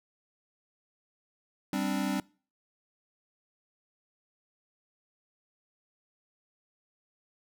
square chord, G suspended fourth, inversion none, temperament equal, 196 / 261.6 / 293.7 Hz, G3 / C4 / D4, 0 / 0 / 0 cents, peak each -33 / -34 / -34 dBFS, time 1.73-2.2 s, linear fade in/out 2 ms, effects noise-tail reverb RT60 0.4 s tail -24 dB re dry

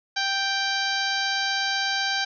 harmonic tone, 784 Hz, G5, in tune, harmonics 1 / 2 / 3 / 4 / 5 / 6 / 7 / 8, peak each -30 / -27 / -34 / -32 / -31 / -31 / -36 / -39 dBFS, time 0.16-2.25 s, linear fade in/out 10 ms, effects none

